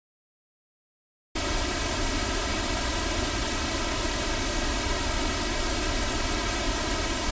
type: noise with comb filter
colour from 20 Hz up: pink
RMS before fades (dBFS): -27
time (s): 1.35-7.31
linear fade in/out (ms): 10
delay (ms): 3.1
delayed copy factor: +1
effects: resampled to 16000 Hz